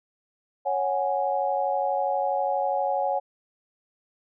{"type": "chord", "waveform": "sine", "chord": "C# suspended fourth", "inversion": "none", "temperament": "just", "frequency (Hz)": [554.4, 739.2, 831.5], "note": ["C#5", "F#5", "G#5"], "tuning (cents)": [0, -2, 2], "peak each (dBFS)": -27, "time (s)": [0.65, 3.2], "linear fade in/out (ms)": 20, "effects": []}